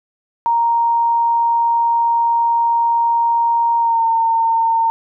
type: tone with pitch glide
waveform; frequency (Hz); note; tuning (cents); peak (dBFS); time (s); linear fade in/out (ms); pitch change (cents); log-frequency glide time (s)
sine; 932.3 to 911; A#5 to A#5; 0 to -40; -12; 0.46-4.9; 0; -40; 3.79-4.04
effects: none